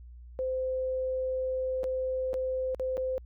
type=tone with dropouts; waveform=sine; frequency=517 Hz; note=C5; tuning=21 cents flat; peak=-28 dBFS; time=0.39-3.18 s; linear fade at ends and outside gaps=0 ms; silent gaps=1.833-1.841 / 2.332-2.341 / 2.747-2.797 / 2.97-2.978 s; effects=added 60 Hz sine -45 dBFS peak until 3.25 s